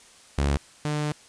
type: tone pair in turn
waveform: sawtooth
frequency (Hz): 70.6 / 149.6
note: C#2 / D3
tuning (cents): +32 / +32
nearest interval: octave + minor second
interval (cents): 1300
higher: second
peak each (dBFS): -17 / -21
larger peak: first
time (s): 0.38-0.57 / 0.85-1.12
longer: second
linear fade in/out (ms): 0
effects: white hiss -52 dBFS RMS until 1.28 s + resampled to 22050 Hz